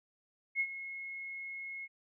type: tone with ADSR envelope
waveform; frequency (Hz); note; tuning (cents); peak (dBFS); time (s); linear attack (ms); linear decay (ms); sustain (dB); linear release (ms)
sine; 2169; C#7; -38; -27; 0.55-1.88; 50; 63; -13; 39
effects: none